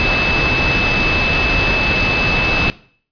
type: tone in noise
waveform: sine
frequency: 2617 Hz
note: E7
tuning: 13 cents flat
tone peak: -16 dBFS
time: 0-2.7 s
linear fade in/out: 0 ms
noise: pink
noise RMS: -17 dBFS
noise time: 0-2.7 s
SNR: -2 dB
effects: noise-tail reverb RT60 0.5 s tail -19 dB re dry + resampled to 11025 Hz